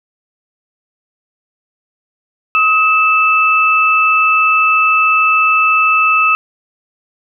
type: tone pair together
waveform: sine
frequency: 1270.6 / 2637 Hz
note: D#6 / E7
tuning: +36 / 0 cents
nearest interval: octave + minor second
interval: 1264 cents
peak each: -11 dBFS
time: 2.55-6.35 s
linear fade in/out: 0 ms
effects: none